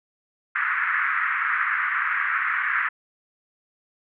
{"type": "band-pass noise", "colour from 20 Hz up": "white", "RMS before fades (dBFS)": -24, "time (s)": [0.55, 2.89], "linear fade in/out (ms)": 10, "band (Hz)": [1200, 2000], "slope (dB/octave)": 48, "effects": []}